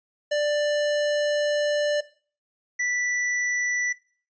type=tone pair in turn; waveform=square; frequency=590 / 1968.5 Hz; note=D5 / B6; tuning=+8 / -6 cents; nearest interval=octave + major sixth; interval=2086 cents; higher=second; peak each=-22 / -24 dBFS; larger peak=first; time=0.31-2.01 / 2.79-3.93 s; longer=first; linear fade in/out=10 ms; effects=noise-tail reverb RT60 0.4 s tail -17 dB re dry + resampled to 16000 Hz